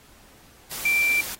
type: tone in noise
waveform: sine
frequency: 2349 Hz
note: D7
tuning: in tune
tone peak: -18 dBFS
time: 0.85-1.21 s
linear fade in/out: 5 ms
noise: white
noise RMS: -33 dBFS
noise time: 0.71-1.35 s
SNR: +12 dB
effects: pink hiss -53 dBFS RMS until 1.39 s + AAC 48 kbps

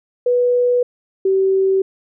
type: tone pair in turn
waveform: sine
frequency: 490.8 / 384.1 Hz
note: B4 / G4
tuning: -11 / -35 cents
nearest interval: major third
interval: 424 cents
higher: first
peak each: -12 dBFS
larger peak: neither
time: 0.26-0.83 / 1.25-1.82 s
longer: neither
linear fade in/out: 5 ms
effects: none

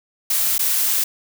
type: noise with dropouts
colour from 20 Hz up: blue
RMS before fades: -19 dBFS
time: 0.3-1.04 s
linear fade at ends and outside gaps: 5 ms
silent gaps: 0.581-0.592 s
effects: none

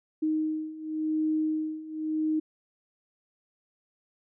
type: beating tone pair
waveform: sine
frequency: 311.1 / 312.02 Hz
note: D#4 / D#4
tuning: 0 / +5 cents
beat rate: 0.92 Hz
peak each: -31 / -28 dBFS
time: 0.22-2.4 s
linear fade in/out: 10 ms
effects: none

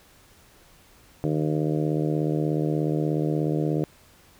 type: harmonic tone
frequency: 76.7 Hz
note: D#2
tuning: 24 cents flat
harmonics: 2 / 3 / 4 / 5 / 6 / 7 / 8 / 9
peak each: -25 / -38 / -27 / -31 / -32 / -35 / -38 / -40 dBFS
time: 1.24-3.84 s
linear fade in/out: 0 ms
effects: pink hiss -55 dBFS RMS until 4.39 s

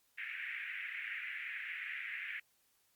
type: band-pass noise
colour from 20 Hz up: white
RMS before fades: -43 dBFS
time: 0.18-2.4 s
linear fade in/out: 5 ms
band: 1700 to 2400 Hz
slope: 48 dB/octave
effects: white hiss -74 dBFS RMS until 2.95 s + Opus 48 kbps

